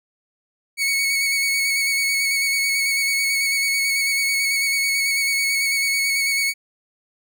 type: tone with vibrato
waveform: sawtooth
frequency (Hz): 2217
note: C#7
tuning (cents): 0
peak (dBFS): -15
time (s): 0.77-6.54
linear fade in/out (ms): 50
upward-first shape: square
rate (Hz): 9.1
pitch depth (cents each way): 18
effects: none